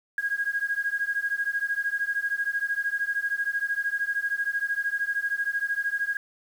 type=beating tone pair; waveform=sine; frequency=1631 / 1644 Hz; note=G#6 / G#6; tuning=-32 / -18 cents; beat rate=13 Hz; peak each=-28 dBFS; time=0.18-6.17 s; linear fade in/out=2 ms; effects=8-bit